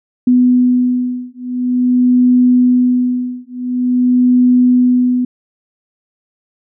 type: beating tone pair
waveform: sine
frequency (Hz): 248.7 / 249.17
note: B3 / B3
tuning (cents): +12 / +16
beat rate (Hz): 0.47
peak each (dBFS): -12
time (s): 0.27-5.25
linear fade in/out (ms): 5
effects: none